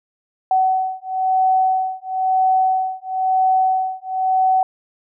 sine beating tone pair, 753 / 754 Hz, F#5 / F#5, +30 / +32 cents, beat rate 1 Hz, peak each -18 dBFS, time 0.51-4.63 s, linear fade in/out 2 ms, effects none

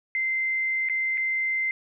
sine tone with dropouts, 2079 Hz, C7, 12 cents flat, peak -23 dBFS, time 0.15-1.71 s, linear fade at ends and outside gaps 1 ms, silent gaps 0.888-0.897 / 1.174-1.178 s, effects none

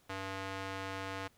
square tone with band-pass filter, 96.4 Hz, G2, 28 cents flat, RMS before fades -41 dBFS, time 0.09-1.28 s, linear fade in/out 10 ms, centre 1600 Hz, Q 0.6, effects pink hiss -68 dBFS RMS until 1.37 s

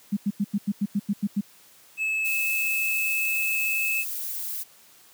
sine tone bursts, 202.8 Hz, G#3, 41 cents flat, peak -20 dBFS, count 10, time 0.12-1.41 s, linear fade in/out 10 ms, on 48 ms, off 90 ms
triangle tone, 2600 Hz, E7, 24 cents flat, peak -22 dBFS, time 1.97-4.05 s, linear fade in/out 50 ms
violet noise, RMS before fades -32 dBFS, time 2.24-4.64 s, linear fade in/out 20 ms
effects white hiss -54 dBFS RMS until 5.13 s + high-pass 100 Hz 12 dB/octave

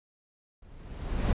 brown noise with level ramp, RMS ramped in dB -53 to -23 dBFS, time 0.62-1.33 s, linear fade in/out 5 ms, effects resampled to 8000 Hz

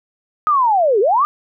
sine linear two-way sweep, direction down then up, 1264 to 374.2 to 1235 Hz, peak -11 dBFS, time 0.47-1.25 s, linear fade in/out 0 ms, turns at 1 s, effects none

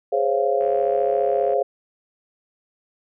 sine chord, Db major seventh, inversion second, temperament just, 415.8 / 519.7 / 554.4 / 693 Hz, Ab4 / C5 / Db5 / F5, +2 / -12 / 0 / -14 cents, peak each -23 dBFS, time 0.12-1.63 s, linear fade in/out 10 ms
click train, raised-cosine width 0.5 ms, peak -28 dBFS, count 69, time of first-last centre 0.61-1.534 s, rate 73.6 Hz
effects none

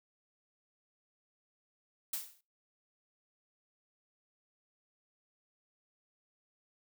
blue noise with exponential decay, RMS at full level -33 dBFS, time 2.13-2.41 s, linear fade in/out 5 ms, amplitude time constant 60 ms, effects noise-tail reverb RT60 0.3 s tail -23 dB re dry

